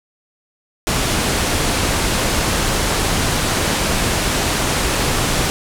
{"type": "low-pass noise", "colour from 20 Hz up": "pink", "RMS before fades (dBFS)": -18, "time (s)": [0.87, 5.5], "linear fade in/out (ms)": 0, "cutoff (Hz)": 11000, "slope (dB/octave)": 24, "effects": []}